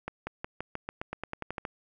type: accelerating click train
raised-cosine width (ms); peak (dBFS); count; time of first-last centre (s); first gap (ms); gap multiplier
0.5; -19; 14; 0.08-1.652; 190; 0.92
effects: none